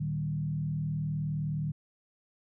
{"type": "tone with frequency modulation", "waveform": "sine", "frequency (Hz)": 151.9, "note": "D#3", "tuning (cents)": -41, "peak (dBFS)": -29, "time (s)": [0, 1.72], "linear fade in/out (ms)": 10, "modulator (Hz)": 39.5, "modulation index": 0.72, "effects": []}